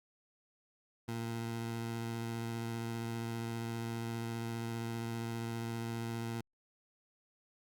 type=tone with vibrato; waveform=20% pulse; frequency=115.5 Hz; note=A#2; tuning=16 cents flat; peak=-32 dBFS; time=1.08-6.41 s; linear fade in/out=5 ms; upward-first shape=sine; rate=15 Hz; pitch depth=14 cents each way; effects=Opus 48 kbps